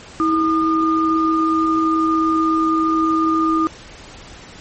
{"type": "tone pair together", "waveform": "sine", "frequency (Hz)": [322, 1215.7], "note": ["E4", "D#6"], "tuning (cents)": [-41, -41], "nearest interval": "octave + major seventh", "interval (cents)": 2300, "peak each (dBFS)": [-16, -17], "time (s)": [0.2, 3.67], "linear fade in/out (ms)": 0, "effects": ["pink hiss -39 dBFS RMS until 4.6 s", "MP3 32 kbps"]}